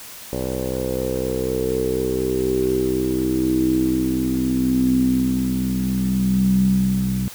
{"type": "tone with low-pass filter sweep", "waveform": "10% pulse", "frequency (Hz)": 64.1, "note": "C2", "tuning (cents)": -35, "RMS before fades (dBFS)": -20, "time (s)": [0.33, 7.28], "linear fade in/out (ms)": 0, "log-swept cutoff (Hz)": [580, 170], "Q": 9, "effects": ["white hiss -38 dBFS RMS until 7.34 s"]}